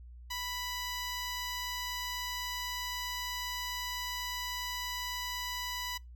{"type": "tone", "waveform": "10% pulse", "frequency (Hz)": 987.8, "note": "B5", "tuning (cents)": 0, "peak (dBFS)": -27, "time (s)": [0.3, 5.98], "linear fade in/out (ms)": 10, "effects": ["noise-tail reverb RT60 0.2 s tail -24 dB re dry", "added 60 Hz sine -47 dBFS peak until 6.15 s"]}